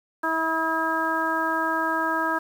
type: harmonic tone with a mistuned harmonic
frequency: 323.7 Hz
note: E4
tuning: 31 cents flat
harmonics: 1 / 2 / 3 / 4 / 5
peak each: -30 / -31 / -27 / -28 / -27 dBFS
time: 0.23-2.39 s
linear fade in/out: 10 ms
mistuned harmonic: 4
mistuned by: -26 cents
effects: 8-bit